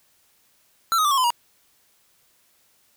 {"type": "tone with pitch steps", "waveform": "square", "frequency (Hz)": [1346, 1255.9, 1171.8, 1093.3, 1020.1, 951.8], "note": ["E6", "D#6", "D6", "C#6", "C6", "A#5"], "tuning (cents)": [36, 16, -4, -24, -44, 36], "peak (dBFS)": -18, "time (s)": [0.92, 1.304], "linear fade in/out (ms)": 0, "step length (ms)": 64, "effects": ["white hiss -62 dBFS RMS until 2.96 s"]}